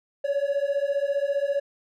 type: beating tone pair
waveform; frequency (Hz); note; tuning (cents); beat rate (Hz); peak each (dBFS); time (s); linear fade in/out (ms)
triangle; 556 / 571; C#5 / D5; +5 / -49; 15; -23; 0.24-1.6; 10
effects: tanh soft clip ceiling -15 dBFS